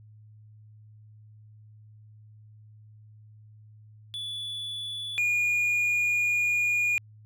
triangle tone pair in turn, 3443 / 2435 Hz, A7 / D#7, -38 / -38 cents, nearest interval tritone, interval 600 cents, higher first, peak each -31 / -21 dBFS, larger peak second, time 4.14-5.18 / 5.18-6.98 s, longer second, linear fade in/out 0 ms, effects added 107 Hz sine -49 dBFS peak until 7.25 s

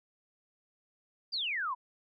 sine exponential sweep, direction down, 4917 to 944 Hz, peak -31 dBFS, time 1.32-1.75 s, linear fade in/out 20 ms, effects none

